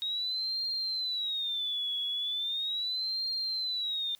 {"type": "tone with vibrato", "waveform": "sine", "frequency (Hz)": 3759, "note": "A#7", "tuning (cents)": 14, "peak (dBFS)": -30, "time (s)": [0.02, 4.15], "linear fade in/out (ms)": 0, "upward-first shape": "sine", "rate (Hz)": 0.38, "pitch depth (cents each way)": 190, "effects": ["white hiss -63 dBFS RMS until 4.19 s"]}